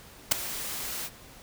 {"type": "noise with ADSR envelope", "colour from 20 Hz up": "white", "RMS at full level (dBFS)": -17, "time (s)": [0.31, 1.1], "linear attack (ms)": 10, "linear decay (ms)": 6, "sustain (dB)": -18, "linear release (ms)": 49, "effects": ["pink hiss -50 dBFS RMS until 1.42 s"]}